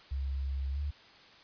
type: tone with pitch glide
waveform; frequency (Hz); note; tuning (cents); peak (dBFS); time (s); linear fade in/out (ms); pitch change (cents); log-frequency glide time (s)
sine; 67.9 to 72.35; C#2 to D2; -35 to -25; -31; 0.11-0.91; 10; +110; 0.72-0.8
effects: white hiss -56 dBFS RMS until 1.43 s + resampled to 11025 Hz